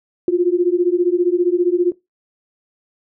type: beating tone pair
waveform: sine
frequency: 346.3 / 361.3 Hz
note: F4 / F#4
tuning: -15 / -41 cents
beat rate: 15 Hz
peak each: -16 dBFS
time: 0.28-1.92 s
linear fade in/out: 2 ms
effects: noise-tail reverb RT60 0.2 s tail -20 dB re dry